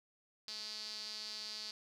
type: tone with band-pass filter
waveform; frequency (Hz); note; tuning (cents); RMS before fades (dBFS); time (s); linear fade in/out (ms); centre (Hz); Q
sawtooth; 214.4; A3; -45; -45; 0.48-1.71; 2; 4600; 7.5
effects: none